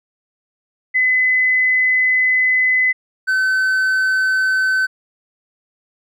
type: tone pair in turn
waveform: sine / triangle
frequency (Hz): 2020 / 1525.6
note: B6 / G6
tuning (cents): +39 / -47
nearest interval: perfect fourth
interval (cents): 486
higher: first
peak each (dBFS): -12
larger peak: neither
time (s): 0.94-2.93 / 3.27-4.87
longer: first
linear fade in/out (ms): 20
effects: none